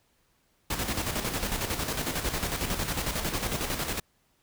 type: noise with tremolo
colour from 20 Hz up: pink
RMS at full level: -29 dBFS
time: 0.7-4 s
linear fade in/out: 5 ms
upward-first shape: square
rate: 11 Hz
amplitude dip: 50%
effects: pink hiss -69 dBFS RMS until 4.42 s